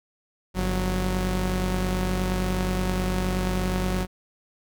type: tone pair together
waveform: sawtooth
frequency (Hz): 48.6 / 184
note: G1 / F#3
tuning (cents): -14 / -9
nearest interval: octave + major seventh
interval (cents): 2305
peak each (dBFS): -22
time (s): 0.54-4.07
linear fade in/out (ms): 50
effects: none